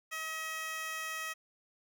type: tone with high-pass filter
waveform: 15% pulse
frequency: 637 Hz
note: D#5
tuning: 41 cents sharp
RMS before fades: -39 dBFS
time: 0.11-1.34 s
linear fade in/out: 20 ms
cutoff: 1500 Hz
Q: 0.94
effects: none

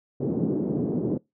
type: band-pass noise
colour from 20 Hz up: white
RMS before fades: -26 dBFS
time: 0.2-1.18 s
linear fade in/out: 10 ms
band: 140 to 370 Hz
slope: 24 dB/octave
effects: noise-tail reverb RT60 0.2 s tail -23 dB re dry

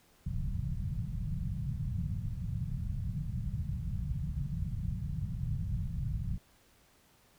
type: low-pass noise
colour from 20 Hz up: white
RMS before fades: -35 dBFS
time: 0.26-6.38 s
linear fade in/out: 5 ms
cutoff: 170 Hz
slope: 48 dB/octave
effects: pink hiss -65 dBFS RMS until 7.38 s

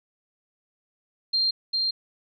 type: tone with echo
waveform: sine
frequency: 4186 Hz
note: C8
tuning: in tune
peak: -20 dBFS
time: 1.33-1.51 s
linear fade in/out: 10 ms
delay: 400 ms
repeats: 1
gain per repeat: -2 dB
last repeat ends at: 1.91 s
effects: none

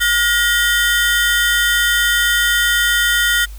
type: ring-modulated tone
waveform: 30% pulse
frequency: 1661.2 Hz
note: G#6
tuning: in tune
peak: -7 dBFS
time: 0-3.46 s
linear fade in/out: 20 ms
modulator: 230 Hz
effects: added 50 Hz sine -29 dBFS peak until 3.58 s + white hiss -45 dBFS RMS until 3.58 s

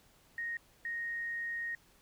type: tone bursts at uneven times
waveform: sine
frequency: 1864.7 Hz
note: A#6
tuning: in tune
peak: -35 dBFS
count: 2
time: 0.38-0.57 / 0.85-1.75 s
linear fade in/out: 2 ms
effects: pink hiss -65 dBFS RMS until 2.01 s

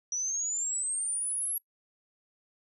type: exponential sweep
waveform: sine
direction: up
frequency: 5820 to 11410 Hz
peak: -29 dBFS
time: 0.12-1.58 s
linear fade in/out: 2 ms
effects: noise-tail reverb RT60 0.1 s tail -23 dB re dry

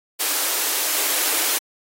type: high-pass noise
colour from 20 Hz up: white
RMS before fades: -21 dBFS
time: 0.19-1.59 s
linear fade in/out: 20 ms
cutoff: 280 Hz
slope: 96 dB/octave
effects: AAC 48 kbps

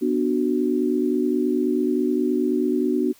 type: chord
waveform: sine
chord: B minor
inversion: none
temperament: just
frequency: 246.9 / 296.3 / 370.4 Hz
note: B3 / D4 / F#4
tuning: 0 / +15 / +2 cents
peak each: -23 dBFS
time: 0.01-3.13 s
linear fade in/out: 20 ms
effects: white hiss -54 dBFS RMS until 3.19 s

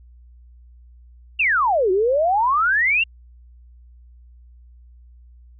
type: exponential two-way sweep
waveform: sine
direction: down then up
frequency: 2835 to 359.7 to 2835 Hz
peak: -15 dBFS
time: 1.39-3.04 s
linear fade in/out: 10 ms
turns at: 1.91 s
effects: added 60 Hz sine -44 dBFS peak until 5.59 s

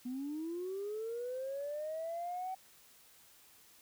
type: linear sweep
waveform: sine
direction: up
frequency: 242.2 to 760 Hz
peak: -36 dBFS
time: 0.05-2.55 s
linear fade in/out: 10 ms
effects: tanh soft clip ceiling -33 dBFS + white hiss -62 dBFS RMS until 3.81 s

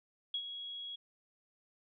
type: tone with ADSR envelope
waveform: sine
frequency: 3322 Hz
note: G#7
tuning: in tune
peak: -32 dBFS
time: 0.34-0.96 s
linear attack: 4 ms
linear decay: 71 ms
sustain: -9 dB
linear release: 9 ms
effects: none

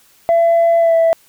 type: tone with pitch glide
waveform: sine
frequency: 673 to 659.9 Hz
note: E5 to E5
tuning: +36 to +2 cents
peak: -7 dBFS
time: 0.29-1.13 s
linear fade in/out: 0 ms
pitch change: -34 cents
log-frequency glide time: 0.78-0.95 s
effects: tanh soft clip ceiling -7 dBFS + white hiss -51 dBFS RMS until 1.28 s

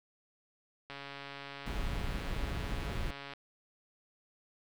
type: click train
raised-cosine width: 0.3 ms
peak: -28 dBFS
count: 342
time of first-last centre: 0.9-3.336 s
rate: 140 Hz
type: noise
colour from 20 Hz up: brown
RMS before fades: -36 dBFS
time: 1.66-3.11 s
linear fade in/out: 5 ms
effects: none

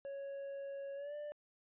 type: tone with pitch glide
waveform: triangle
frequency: 554.4 to 590.8 Hz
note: C#5 to D5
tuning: 0 to +10 cents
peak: -40 dBFS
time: 0.05-1.32 s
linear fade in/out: 0 ms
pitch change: +110 cents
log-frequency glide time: 0.95-1.15 s
effects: resampled to 8000 Hz

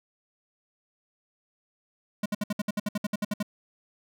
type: tone bursts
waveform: square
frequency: 207.7 Hz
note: G#3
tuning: in tune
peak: -26 dBFS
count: 14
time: 2.23-3.428 s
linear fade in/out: 5 ms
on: 28 ms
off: 62 ms
effects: none

